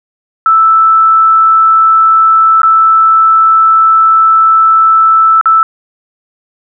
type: tone with dropouts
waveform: sine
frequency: 1318.5 Hz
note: E6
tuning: in tune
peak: -3 dBFS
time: 0.46-5.63 s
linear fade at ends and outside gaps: 1 ms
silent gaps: 2.618-2.632 / 5.412-5.457 s
effects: none